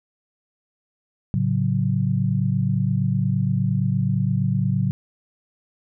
sine chord, F# minor, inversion first, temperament equal, 110 / 138.59 / 185 Hz, A2 / C#3 / F#3, 0 / 0 / 0 cents, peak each -23 / -22 / -23 dBFS, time 1.34-4.91 s, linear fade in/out 0 ms, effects none

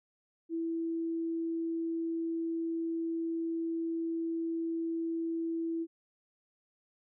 sine tone, 330.2 Hz, E4, 3 cents sharp, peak -31 dBFS, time 0.49-5.87 s, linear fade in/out 50 ms, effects none

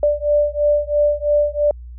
sine beating tone pair, 587.3 / 590.3 Hz, D5 / D5, 0 / +9 cents, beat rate 3 Hz, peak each -17 dBFS, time 0.03-1.71 s, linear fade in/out 2 ms, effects added 60 Hz sine -32 dBFS peak until 1.98 s

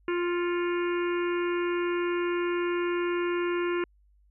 harmonic tone with a mistuned harmonic, 349.7 Hz, F4, 2 cents sharp, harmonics 1 / 3 / 4 / 5 / 6 / 7 / 8, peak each -26 / -36 / -38 / -40 / -42 / -43 / -44 dBFS, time 0.08-3.84 s, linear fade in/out 2 ms, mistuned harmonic 6, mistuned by +61 cents, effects added 50 Hz sine -59 dBFS peak until 4.3 s

